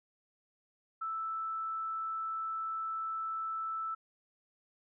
sine tone, 1318.5 Hz, E6, in tune, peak -34 dBFS, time 1.01-3.95 s, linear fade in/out 10 ms, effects none

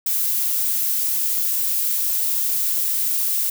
violet noise, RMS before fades -21 dBFS, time 0.06-3.5 s, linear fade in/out 5 ms, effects none

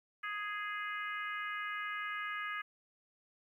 harmonic tone, 415.3 Hz, G#4, in tune, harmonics 3 / 4 / 5 / 6 / 7, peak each -41 / -41 / -43 / -50 / -51 dBFS, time 0.23-2.62 s, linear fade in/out 10 ms, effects 12-bit

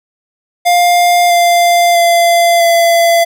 square tone with pitch steps, 703 / 694.5 / 686.2 / 677.9 Hz, F5 / F5 / F5 / E5, +11 / -10 / -31 / +48 cents, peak -7 dBFS, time 0.65-3.25 s, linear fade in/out 20 ms, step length 650 ms, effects none

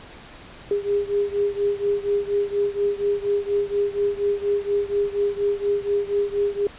sine beating tone pair, 404.4 / 408.6 Hz, G#4 / G#4, -46 / -28 cents, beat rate 4.2 Hz, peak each -22 / -24 dBFS, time 0.71-6.67 s, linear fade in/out 2 ms, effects pink hiss -43 dBFS RMS until 6.78 s + resampled to 8000 Hz

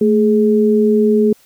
sine tone pair together, 220 / 419.9 Hz, A3 / G#4, 0 / +19 cents, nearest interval major seventh, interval 1119 cents, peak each -12 dBFS, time 0.01-1.33 s, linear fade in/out 5 ms, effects white hiss -51 dBFS RMS until 1.45 s

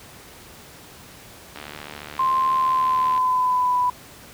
click train, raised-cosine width 0.3 ms, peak -19 dBFS, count 121, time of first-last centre 1.56-3.177 s, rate 74.2 Hz
sine tone with pitch glide, 1048 to 992 Hz, C6 to B5, +2 to +7 cents, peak -17 dBFS, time 2.19-3.9 s, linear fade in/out 5 ms, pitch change -95 cents, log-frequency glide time 2.5-3.77 s
effects pink hiss -44 dBFS RMS until 4.33 s + high-pass 60 Hz 12 dB/octave

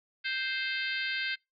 harmonic tone, 523.3 Hz, C5, in tune, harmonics 3 / 4 / 5 / 6 / 7 / 8 / 9, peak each -34 / -36 / -38 / -40 / -41 / -42 / -43 dBFS, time 0.24-1.36 s, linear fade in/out 20 ms, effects noise-tail reverb RT60 0.2 s tail -24 dB re dry

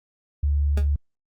sine tone, 72.1 Hz, D2, 31 cents flat, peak -18 dBFS, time 0.43-0.96 s, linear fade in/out 5 ms
20% pulse tone with exponential decay, 204.9 Hz, G#3, 23 cents flat, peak -22 dBFS, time 0.77-0.88 s, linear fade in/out 5 ms, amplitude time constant 23 ms
effects Opus 48 kbps

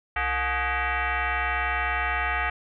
sine tone with frequency modulation, 329.6 Hz, E4, in tune, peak -23 dBFS, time 0.16-2.5 s, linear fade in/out 5 ms, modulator 394 Hz, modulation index 5.4, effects none

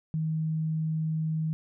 sine tone, 158.2 Hz, D#3, 29 cents sharp, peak -26 dBFS, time 0.14-1.53 s, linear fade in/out 0 ms, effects none

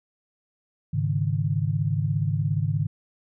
sine chord, Ab suspended fourth, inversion none, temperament equal, 103.83 / 138.59 / 155.56 Hz, Ab2 / Db3 / Eb3, 0 / 0 / 0 cents, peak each -26 / -26 / -26 dBFS, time 0.93-2.87 s, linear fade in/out 10 ms, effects none

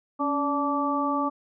harmonic tone with a mistuned harmonic, 290 Hz, D4, 22 cents flat, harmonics 1 / 2 / 3 / 4, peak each -27 / -32 / -30 / -27 dBFS, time 0.19-1.3 s, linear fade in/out 20 ms, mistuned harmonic 1, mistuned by -61 cents, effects none

